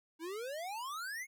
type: exponential sweep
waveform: square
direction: up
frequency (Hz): 311.1 to 2217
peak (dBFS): -40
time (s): 0.19-1.27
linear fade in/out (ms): 50
effects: none